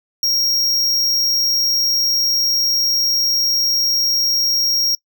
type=tone; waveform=square; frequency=5590 Hz; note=F8; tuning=1 cent sharp; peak=-15 dBFS; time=0.23-4.95 s; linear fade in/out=2 ms; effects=noise-tail reverb RT60 0.1 s tail -25 dB re dry